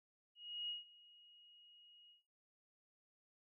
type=tone with ADSR envelope; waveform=sine; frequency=2885 Hz; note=F#7; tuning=44 cents flat; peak=-39 dBFS; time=0.35-2.23 s; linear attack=340 ms; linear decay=150 ms; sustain=-22 dB; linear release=130 ms; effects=noise-tail reverb RT60 0.4 s tail -18 dB re dry